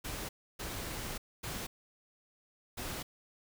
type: noise bursts at uneven times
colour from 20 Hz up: pink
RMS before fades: -40 dBFS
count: 4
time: 0.04-0.29 / 0.59-1.18 / 1.43-1.67 / 2.77-3.03 s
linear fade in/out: 10 ms
effects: none